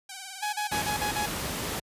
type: tone with vibrato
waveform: 5% pulse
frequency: 770 Hz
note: G5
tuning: 31 cents flat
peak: -27 dBFS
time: 0.09-0.9 s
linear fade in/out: 5 ms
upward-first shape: sine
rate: 19 Hz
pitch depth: 64 cents each way
type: tone bursts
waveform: sawtooth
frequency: 838 Hz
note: G#5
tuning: 15 cents sharp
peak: -24 dBFS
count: 6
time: 0.42-1.265 s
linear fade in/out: 10 ms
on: 110 ms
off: 37 ms
type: noise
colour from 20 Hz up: pink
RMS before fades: -32 dBFS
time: 0.71-1.8 s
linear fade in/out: 10 ms
effects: high-pass 60 Hz 12 dB/octave + resampled to 32000 Hz